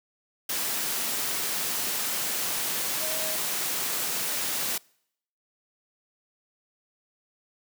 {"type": "tone in noise", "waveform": "sine", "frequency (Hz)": 629, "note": "D#5", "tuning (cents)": 19, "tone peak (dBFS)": -37, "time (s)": [3, 3.36], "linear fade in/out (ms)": 5, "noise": "white", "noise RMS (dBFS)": -29, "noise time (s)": [0.49, 4.78], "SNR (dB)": -11, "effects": ["noise-tail reverb RT60 0.7 s tail -26 dB re dry", "high-pass 150 Hz 12 dB/octave"]}